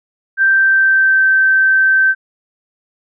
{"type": "tone with pitch glide", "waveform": "sine", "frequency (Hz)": [1568, 1550.9], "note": ["G6", "G6"], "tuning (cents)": [0, -19], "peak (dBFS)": -8, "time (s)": [0.37, 2.15], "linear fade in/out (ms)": 50, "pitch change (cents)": -19, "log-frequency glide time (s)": [0.49, 1.25], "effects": []}